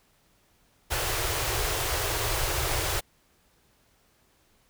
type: band-stop noise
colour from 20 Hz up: pink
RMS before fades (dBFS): -28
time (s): 0.9-3.01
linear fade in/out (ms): 20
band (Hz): 130 to 340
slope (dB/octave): 48
effects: pink hiss -65 dBFS RMS until 4.69 s